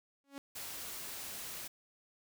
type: tone with exponential growth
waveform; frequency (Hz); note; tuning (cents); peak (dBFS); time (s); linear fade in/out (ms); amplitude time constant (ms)
sawtooth; 278.2; C#4; +6; -36; 0.24-0.38; 0; 29
type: noise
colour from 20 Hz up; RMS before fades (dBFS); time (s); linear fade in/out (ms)
white; -44; 0.55-1.68; 10
effects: none